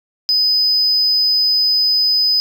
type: tone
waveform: sine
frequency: 5010 Hz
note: D#8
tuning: 11 cents sharp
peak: -10 dBFS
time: 0.29-2.4 s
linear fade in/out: 0 ms
effects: tanh soft clip ceiling -9 dBFS + 8-bit